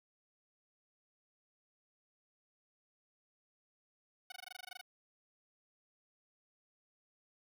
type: tone bursts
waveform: 10% pulse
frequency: 740 Hz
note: F#5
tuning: in tune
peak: -37 dBFS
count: 13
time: 4.3-4.813 s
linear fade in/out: 5 ms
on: 21 ms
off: 20 ms
effects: none